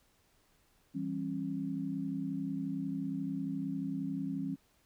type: chord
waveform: sine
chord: C# diminished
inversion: first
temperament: equal with one note detuned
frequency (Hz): 164.81 / 196 / 270.7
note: E3 / G3 / C#4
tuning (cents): 0 / 0 / -41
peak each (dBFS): -40 / -39 / -36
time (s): 0.94-4.56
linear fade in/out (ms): 20
effects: pink hiss -70 dBFS RMS until 4.85 s